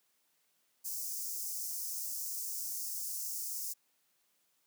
white high-pass noise, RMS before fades -39 dBFS, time 0.84-3.74 s, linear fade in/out 20 ms, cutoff 5200 Hz, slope 48 dB/octave, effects white hiss -75 dBFS RMS until 4.66 s + high-pass 150 Hz 12 dB/octave

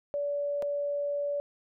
sine tone with dropouts, 575 Hz, D5, 37 cents flat, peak -28 dBFS, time 0.14-1.4 s, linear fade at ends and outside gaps 0 ms, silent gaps 0.623-0.627 s, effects none

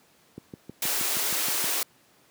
click train, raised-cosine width 3 ms, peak -23 dBFS, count 9, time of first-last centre 0.38-1.642 s, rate 6.34 Hz
white high-pass noise, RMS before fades -27 dBFS, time 0.82-1.83 s, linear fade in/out 2 ms, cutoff 300 Hz, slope 24 dB/octave
effects pink hiss -60 dBFS RMS until 2.3 s + high-pass 150 Hz 12 dB/octave

